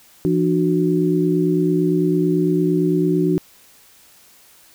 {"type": "tone cluster", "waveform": "sine", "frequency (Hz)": [169.3, 299.7, 368.6], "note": ["E3", "D4", "F#4"], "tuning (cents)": [46, 35, -7], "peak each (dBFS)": -19, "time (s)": [0.25, 3.38], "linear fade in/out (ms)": 0, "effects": ["white hiss -50 dBFS RMS until 4.74 s"]}